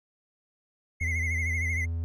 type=tone with vibrato; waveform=triangle; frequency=2093 Hz; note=C7; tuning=in tune; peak=-27 dBFS; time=1-1.86 s; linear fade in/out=20 ms; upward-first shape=triangle; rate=13 Hz; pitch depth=92 cents each way
type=tone with pitch glide; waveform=triangle; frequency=82.41 to 83.27 Hz; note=E2 to E2; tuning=0 to +18 cents; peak=-26 dBFS; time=1.01-2.04 s; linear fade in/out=0 ms; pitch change=+18 cents; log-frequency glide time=1.44-1.66 s
effects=none